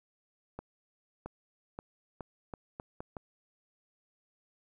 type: accelerating click train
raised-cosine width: 1 ms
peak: -26 dBFS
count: 8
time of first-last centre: 0.59-3.168 s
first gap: 670 ms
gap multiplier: 0.79
effects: 11-bit